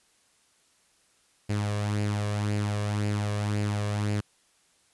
sawtooth tone with flanger, 103.83 Hz, G#2, in tune, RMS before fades -28 dBFS, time 1.49-4.21 s, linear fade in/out 10 ms, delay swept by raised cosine 0.41 to 1.81 ms, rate 1.9 Hz, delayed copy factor +0.5, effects white hiss -65 dBFS RMS until 4.93 s + resampled to 24000 Hz

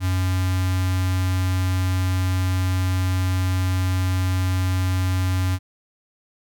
square tone with notch filter, 92.5 Hz, F#2, in tune, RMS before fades -21 dBFS, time 0-5.59 s, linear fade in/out 50 ms, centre 500 Hz, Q 0.9, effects none

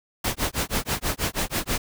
pink noise with tremolo, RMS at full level -23 dBFS, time 0.24-1.78 s, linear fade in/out 5 ms, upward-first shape sine, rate 6.2 Hz, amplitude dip 100%, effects none

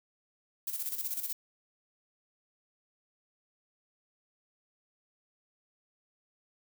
violet noise with tremolo, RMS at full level -34 dBFS, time 0.67-1.33 s, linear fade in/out 5 ms, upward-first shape square, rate 16 Hz, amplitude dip 60%, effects none

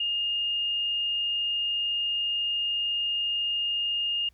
sine tone, 2833 Hz, F7, 24 cents sharp, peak -25 dBFS, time 0-4.29 s, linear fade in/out 5 ms, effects added 60 Hz sine -60 dBFS peak until 4.33 s + pink hiss -69 dBFS RMS until 4.33 s

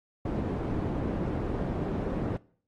white low-pass noise, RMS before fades -31 dBFS, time 0.25-2.37 s, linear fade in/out 5 ms, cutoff 340 Hz, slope 12 dB/octave, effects noise-tail reverb RT60 0.5 s tail -21 dB re dry + AAC 32 kbps

